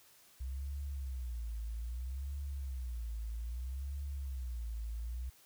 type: tone with vibrato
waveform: sine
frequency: 62.4 Hz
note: B1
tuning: 19 cents sharp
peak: -37 dBFS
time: 0.4-5.3 s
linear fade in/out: 10 ms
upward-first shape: sine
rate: 0.62 Hz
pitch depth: 210 cents each way
effects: white hiss -63 dBFS RMS until 5.45 s